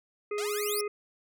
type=harmonic tone; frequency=415.3 Hz; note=G#4; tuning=in tune; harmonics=1 / 3 / 5 / 6; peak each=-30 / -40 / -44 / -46 dBFS; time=0.31-0.88 s; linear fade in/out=5 ms
type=exponential sweep; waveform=5% pulse; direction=up; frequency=622.3 to 5650 Hz; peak=-24 dBFS; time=0.38-0.81 s; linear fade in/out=2 ms
effects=none